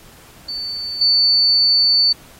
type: tone with level steps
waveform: sine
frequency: 4500 Hz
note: C#8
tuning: 25 cents sharp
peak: -23 / -11 dBFS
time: 0.48-2.13 s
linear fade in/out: 10 ms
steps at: 1.01 s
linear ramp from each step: 5 ms
effects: pink hiss -45 dBFS RMS until 2.39 s + AAC 48 kbps